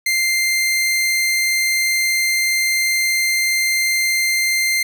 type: tone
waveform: sawtooth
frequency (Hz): 2093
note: C7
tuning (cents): 0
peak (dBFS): -12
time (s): 0.06-4.83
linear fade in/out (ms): 5
effects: none